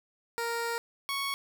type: tone pair in turn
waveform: 15% pulse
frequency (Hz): 466.2 / 1108.8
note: A#4 / C#6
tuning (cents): 0 / 0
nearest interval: octave + minor third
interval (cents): 1500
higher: second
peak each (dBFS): -24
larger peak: neither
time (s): 0.38-0.78 / 1.09-1.34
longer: first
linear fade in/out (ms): 0
effects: none